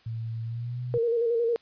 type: tone with pitch glide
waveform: sine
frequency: 113.6 to 123.88 Hz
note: A#2 to B2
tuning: -44 to +6 cents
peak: -30 dBFS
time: 0.06-0.98 s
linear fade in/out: 5 ms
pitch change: +150 cents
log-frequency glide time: 0.44-0.81 s
type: tone with vibrato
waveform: sine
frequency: 466.2 Hz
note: A#4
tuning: in tune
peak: -22 dBFS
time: 0.94-1.56 s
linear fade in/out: 0 ms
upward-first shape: square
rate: 11 Hz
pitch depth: 36 cents each way
effects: white hiss -60 dBFS RMS until 1.61 s + resampled to 11025 Hz